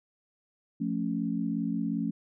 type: chord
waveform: sine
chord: F augmented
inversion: none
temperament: equal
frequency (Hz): 174.61 / 220 / 277.2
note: F3 / A3 / C#4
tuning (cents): 0 / 0 / 0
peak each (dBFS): -33 / -31 / -32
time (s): 0.8-2.11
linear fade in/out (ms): 10
effects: none